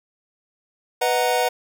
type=chord; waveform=square; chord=B major seventh; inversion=none; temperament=equal; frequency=493.9 / 622.3 / 740 / 932.3 Hz; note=B4 / D#5 / F#5 / A#5; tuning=0 / 0 / 0 / 0 cents; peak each=-23 / -27 / -23 / -27 dBFS; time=1.01-1.49 s; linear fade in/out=10 ms; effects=none